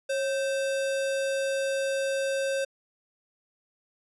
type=tone with sample-and-hold; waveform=sine; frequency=545 Hz; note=C#5; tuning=29 cents flat; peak=-25 dBFS; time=0.09-2.65 s; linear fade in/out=10 ms; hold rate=2100 Hz; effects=resampled to 24000 Hz